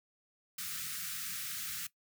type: band-stop noise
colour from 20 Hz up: white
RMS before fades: -40 dBFS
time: 0.58-1.87 s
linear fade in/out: 5 ms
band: 210 to 1200 Hz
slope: 96 dB/octave
effects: noise-tail reverb RT60 0.1 s tail -18 dB re dry + high-pass 100 Hz 12 dB/octave